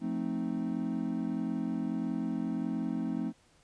triangle chord, F dominant seventh, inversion none, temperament equal, 174.61 / 220 / 261.6 / 311.1 Hz, F3 / A3 / C4 / Eb4, 0 / 0 / 0 / 0 cents, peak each -36 / -33 / -33 / -36 dBFS, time 0-3.33 s, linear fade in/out 50 ms, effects pink hiss -65 dBFS RMS until 3.63 s + resampled to 22050 Hz

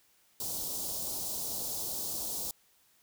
white band-stop noise, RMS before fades -36 dBFS, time 0.4-2.51 s, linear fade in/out 2 ms, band 860 to 4200 Hz, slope 24 dB/octave, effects white hiss -67 dBFS RMS until 3.02 s

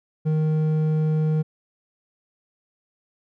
sine tone with hard clipping, 155.56 Hz, D#3, in tune, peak -20 dBFS, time 0.25-1.43 s, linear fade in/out 20 ms, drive 6 dB, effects none

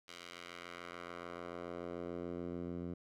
10% pulse tone with band-pass filter sweep, 86.9 Hz, F2, 8 cents flat, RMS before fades -45 dBFS, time 0.08-2.94 s, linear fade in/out 5 ms, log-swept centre 3700 to 190 Hz, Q 0.87, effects none

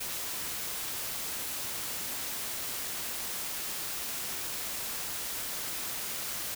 white noise, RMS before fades -36 dBFS, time 0-6.55 s, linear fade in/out 10 ms, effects none

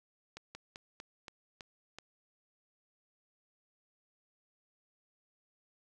slowing click train, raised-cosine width 0.2 ms, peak -28 dBFS, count 7, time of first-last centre 0.37-1.986 s, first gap 180 ms, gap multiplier 1.16, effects none

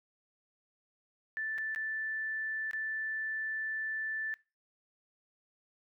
sine tone with dropouts, 1760 Hz, A6, in tune, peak -33 dBFS, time 1.37-4.34 s, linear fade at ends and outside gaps 0 ms, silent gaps 1.58-1.584 / 1.748-1.76 / 2.711-2.733 s, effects noise-tail reverb RT60 0.3 s tail -22 dB re dry

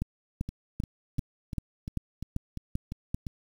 two click trains, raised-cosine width 5 ms, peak -17 / -23 dBFS, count 9 / 9, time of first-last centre 0.02-3.145 / 0.49-3.268 s, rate 2.56 / 2.88 Hz, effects 8-bit

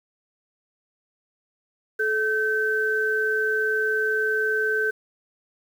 sine tone pair together, 432.8 / 1541.4 Hz, A4 / G6, -29 / -30 cents, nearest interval octave + minor seventh, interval 2199 cents, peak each -25 / -22 dBFS, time 1.99-4.91 s, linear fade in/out 10 ms, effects 8-bit

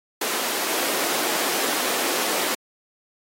pink high-pass noise, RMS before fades -25 dBFS, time 0.21-2.55 s, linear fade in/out 5 ms, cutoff 290 Hz, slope 24 dB/octave, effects AAC 48 kbps

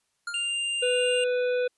square tone with exponential decay, 1405 Hz, F6, 10 cents sharp, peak -29 dBFS, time 0.27-0.57 s, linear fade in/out 5 ms, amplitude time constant 65 ms
square tone, 2794 Hz, F7, in tune, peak -27 dBFS, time 0.34-1.24 s, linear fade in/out 2 ms
harmonic tone, 496.1 Hz, B4, 8 cents sharp, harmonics 1 / 3 / 5 / 7 / 8, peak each -23 / -35 / -38 / -46 / -49 dBFS, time 0.82-1.68 s, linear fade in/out 10 ms
effects white hiss -74 dBFS RMS until 1.77 s + resampled to 24000 Hz

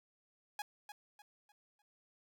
sawtooth tone with echo, 830.6 Hz, G#5, in tune, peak -35 dBFS, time 0.59-0.62 s, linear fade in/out 2 ms, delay 300 ms, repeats 4, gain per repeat -9 dB, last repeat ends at 1.82 s, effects none

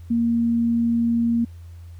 sine tone, 233.1 Hz, A#3, in tune, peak -17 dBFS, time 0.1-1.45 s, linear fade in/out 10 ms, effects added 85 Hz sine -37 dBFS peak until 1.99 s + pink hiss -59 dBFS RMS until 1.99 s

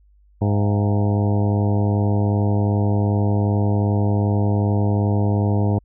harmonic tone with a mistuned harmonic, 102.6 Hz, G#2, 21 cents flat, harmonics 1 / 2 / 3 / 4 / 5 / 6 / 7 / 8 / 9, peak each -17 / -23 / -27 / -29 / -31 / -33 / -34 / -35 / -36 dBFS, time 0.41-5.79 s, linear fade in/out 10 ms, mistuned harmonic 6, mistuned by +86 cents, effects added 50 Hz sine -51 dBFS peak until 5.84 s

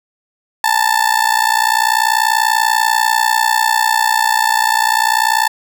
30% pulse tone with amplitude modulation, 884 Hz, A5, 8 cents sharp, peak -5 dBFS, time 0.64-5.48 s, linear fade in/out 2 ms, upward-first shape sine, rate 60.3 Hz, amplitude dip 90%, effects none

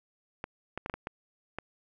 clicks, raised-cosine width 0.5 ms, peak -20 dBFS, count 7, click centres 0.441 / 0.776 / 0.861 / 0.898 / 0.94 / 1.071 / 1.586 s, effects none

